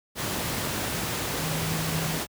sine tone in noise, 159.7 Hz, D#3, 45 cents sharp, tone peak -29 dBFS, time 1.37-2.2 s, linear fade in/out 50 ms, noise pink, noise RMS -29 dBFS, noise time 0.15-2.27 s, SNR -3 dB, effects high-pass 80 Hz 12 dB/octave

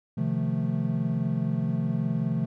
triangle chord, F dominant seventh, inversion second, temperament equal, 130.81 / 155.56 / 174.61 / 220 Hz, C3 / Eb3 / F3 / A3, 0 / 0 / 0 / 0 cents, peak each -28 dBFS, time 0.17-2.46 s, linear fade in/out 10 ms, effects none

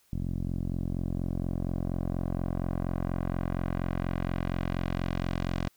10% pulse tone with low-pass filter sweep, 44.21 Hz, F1, 22 cents sharp, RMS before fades -31 dBFS, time 0.13-5.68 s, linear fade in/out 0 ms, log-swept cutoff 230 to 5200 Hz, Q 0.75, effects white hiss -66 dBFS RMS until 5.76 s

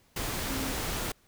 sine tone in noise, 266.1 Hz, C4, 29 cents sharp, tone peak -36 dBFS, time 0.48-0.72 s, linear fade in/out 5 ms, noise pink, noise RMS -33 dBFS, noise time 0.16-1.12 s, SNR -6 dB, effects pink hiss -65 dBFS RMS until 1.27 s

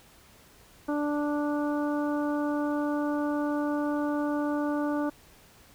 harmonic tone, 293.7 Hz, D4, in tune, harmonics 1 / 2 / 3 / 4 / 5, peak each -27 / -33 / -37 / -39 / -41 dBFS, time 0.88-5.1 s, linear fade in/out 10 ms, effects pink hiss -56 dBFS RMS until 5.74 s

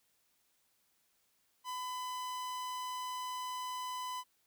45% pulse tone, 1005 Hz, B5, 30 cents sharp, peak -38 dBFS, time 1.64-4.24 s, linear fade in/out 50 ms, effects white hiss -75 dBFS RMS until 4.46 s

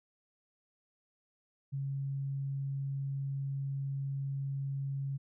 sine tone, 137.6 Hz, C#3, 12 cents flat, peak -33 dBFS, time 1.72-5.18 s, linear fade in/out 20 ms, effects none

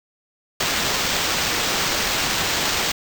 white noise with sample-and-hold, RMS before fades -22 dBFS, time 0.6-2.92 s, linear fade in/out 5 ms, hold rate 11025 Hz, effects none

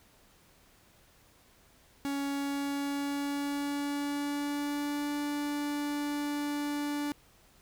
45% pulse tone with pitch glide, 279.9 to 291.3 Hz, C#4 to D4, +17 to -14 cents, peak -31 dBFS, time 2.05-7.12 s, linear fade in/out 0 ms, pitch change +69 cents, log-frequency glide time 2.26-5.14 s, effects pink hiss -62 dBFS RMS until 7.61 s

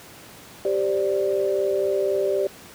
sine chord, G suspended fourth, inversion none, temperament equal, 392 / 523.3 / 587.3 Hz, G4 / C5 / D5, 0 / 0 / 0 cents, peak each -22 / -28 / -24 dBFS, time 0.65-2.47 s, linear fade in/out 2 ms, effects pink hiss -44 dBFS RMS until 2.74 s + high-pass 100 Hz 12 dB/octave

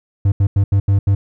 triangle tone bursts at uneven times, 99 Hz, G2, 18 cents sharp, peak -8 dBFS, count 6, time 0.25-0.32 / 0.4-0.47 / 0.56-0.64 / 0.72-0.8 / 0.88-0.99 / 1.07-1.15 s, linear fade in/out 5 ms, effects none

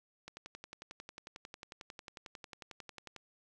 click train, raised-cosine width 0.2 ms, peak -29 dBFS, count 33, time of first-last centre 0.28-3.163 s, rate 11.1 Hz, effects none

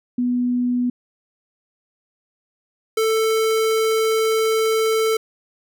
sine / square tone pair in turn, 246.1 / 442.6 Hz, B3 / A4, -6 / +10 cents, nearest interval minor seventh, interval 1016 cents, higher second, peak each -17 dBFS, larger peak neither, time 0.18-0.9 / 2.97-5.17 s, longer second, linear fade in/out 5 ms, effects none

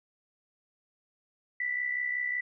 sine tone with amplitude modulation, 1975.5 Hz, B6, in tune, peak -26 dBFS, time 1.6-2.41 s, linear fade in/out 5 ms, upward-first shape sine, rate 65.4 Hz, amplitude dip 60%, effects none

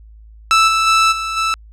sawtooth tone with level steps, 1318.5 Hz, E6, in tune, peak -5 / -9 / -6 / -16 / -11 dBFS, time 0.51-1.54 s, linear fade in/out 0 ms, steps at 0.67 / 0.86 / 1.11 / 1.36 s, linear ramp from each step 20 ms, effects added 54 Hz sine -38 dBFS peak until 1.72 s + low-pass 7000 Hz 12 dB/octave

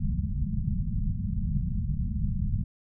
pink low-pass noise, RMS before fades -28 dBFS, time 0-2.64 s, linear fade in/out 10 ms, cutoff 220 Hz, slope 96 dB/octave, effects none

